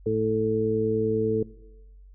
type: harmonic tone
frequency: 110 Hz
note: A2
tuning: in tune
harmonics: 1 / 2 / 3 / 4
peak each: -30 / -31 / -31 / -23 dBFS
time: 0.06-1.43 s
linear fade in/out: 5 ms
effects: noise-tail reverb RT60 1.0 s tail -20 dB re dry + added 47 Hz sine -46 dBFS peak until 2.14 s